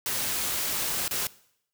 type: noise with dropouts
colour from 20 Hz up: white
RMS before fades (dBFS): -29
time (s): 0.06-1.27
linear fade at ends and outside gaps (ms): 1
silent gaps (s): 1.08-1.11
effects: noise-tail reverb RT60 0.7 s tail -20 dB re dry